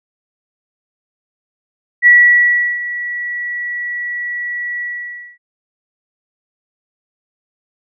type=tone with ADSR envelope; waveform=sine; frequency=1940 Hz; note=B6; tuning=31 cents flat; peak=-3 dBFS; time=2.02-5.38 s; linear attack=45 ms; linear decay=720 ms; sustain=-16 dB; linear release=570 ms; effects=none